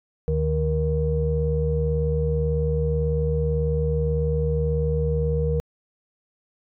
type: tone cluster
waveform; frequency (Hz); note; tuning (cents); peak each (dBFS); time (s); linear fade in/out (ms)
sine; 74.8 / 153 / 471.2; D2 / D#3 / A#4; +32 / -29 / +19; -23 / -24 / -24; 0.28-5.6; 0
effects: tanh soft clip ceiling -11 dBFS